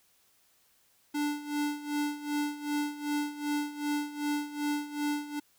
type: tone with tremolo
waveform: square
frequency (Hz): 293.7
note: D4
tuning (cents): 0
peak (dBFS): -28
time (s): 1.14-5.4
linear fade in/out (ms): 10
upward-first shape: sine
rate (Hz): 2.6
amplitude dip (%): 80
effects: white hiss -67 dBFS RMS until 5.58 s